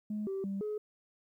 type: tone with pitch steps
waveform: sine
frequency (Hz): 211.2 / 387.5 / 196.6 / 423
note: G#3 / G4 / G3 / G#4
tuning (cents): +29 / -20 / +5 / +32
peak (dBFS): -32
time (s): 0.1-0.78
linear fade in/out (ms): 5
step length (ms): 170
effects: tanh soft clip ceiling -30 dBFS + 12-bit